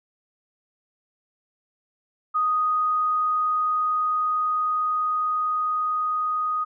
sine tone with level ramp, 1244.5 Hz, D#6, in tune, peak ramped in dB -19 to -22 dBFS, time 2.34-6.65 s, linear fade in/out 20 ms, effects none

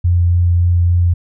sine tone with vibrato, 87.31 Hz, F2, in tune, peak -9 dBFS, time 0.04-1.14 s, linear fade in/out 10 ms, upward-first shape sine, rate 3.5 Hz, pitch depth 10 cents each way, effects none

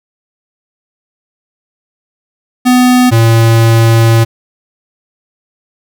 square tone pair in turn, 250 / 114.16 Hz, B3 / A#2, +21 / -36 cents, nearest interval octave + major second, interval 1357 cents, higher first, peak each -5 dBFS, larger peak neither, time 2.65-3.11 / 3.11-4.25 s, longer second, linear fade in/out 20 ms, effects none

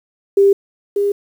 sine tone pair in turn, 396.7 / 404.3 Hz, G4 / G#4, +21 / -46 cents, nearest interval unison, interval 33 cents, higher second, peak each -7 / -13 dBFS, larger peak first, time 0.37-0.53 / 0.96-1.12 s, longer neither, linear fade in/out 5 ms, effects 7-bit

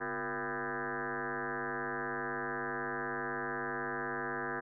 sine tone with frequency modulation, 999 Hz, B5, 20 cents sharp, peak -34 dBFS, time 0-4.61 s, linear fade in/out 20 ms, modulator 106 Hz, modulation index 7.2, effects none

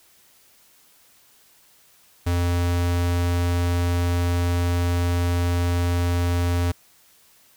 square tone, 87.31 Hz, F2, in tune, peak -20 dBFS, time 2.26-6.72 s, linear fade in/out 10 ms, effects white hiss -56 dBFS RMS until 7.56 s

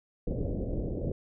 pink low-pass noise, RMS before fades -32 dBFS, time 0.27-1.12 s, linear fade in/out 5 ms, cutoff 580 Hz, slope 48 dB/octave, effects none

